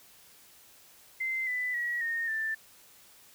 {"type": "tone with pitch steps", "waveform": "sine", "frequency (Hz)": [2074, 1994.1, 1917.3, 1843.5, 1772.5], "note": ["C7", "B6", "A#6", "A#6", "A6"], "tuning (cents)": [-16, 16, 48, -20, 12], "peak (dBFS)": -29, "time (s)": [1.2, 2.55], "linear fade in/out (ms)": 10, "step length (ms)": 270, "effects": ["white hiss -57 dBFS RMS until 3.34 s"]}